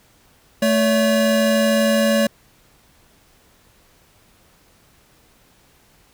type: tone pair together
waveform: square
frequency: 220.3 / 568.1 Hz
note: A3 / C#5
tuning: +2 / +42 cents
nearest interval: octave + major third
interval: 1640 cents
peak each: -18 dBFS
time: 0.62-2.27 s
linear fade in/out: 5 ms
effects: pink hiss -55 dBFS RMS until 6.13 s